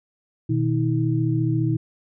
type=tone cluster; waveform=sine; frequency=122.2 / 156.8 / 320.2 Hz; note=B2 / D#3 / D#4; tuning=-18 / +14 / +50 cents; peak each=-21 / -25 / -24 dBFS; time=0.49-1.77 s; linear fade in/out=10 ms; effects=none